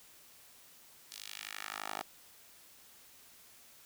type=tone with high-pass filter sweep; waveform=10% pulse; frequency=51.7 Hz; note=G#1; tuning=7 cents flat; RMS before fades=-44 dBFS; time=1.12-2.02 s; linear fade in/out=0 ms; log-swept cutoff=4400 to 690 Hz; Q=1.3; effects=white hiss -59 dBFS RMS until 3.85 s